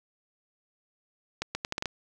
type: accelerating click train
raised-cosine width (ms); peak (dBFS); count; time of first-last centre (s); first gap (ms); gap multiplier
0.2; -13; 7; 1.42-1.857; 130; 0.76
effects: none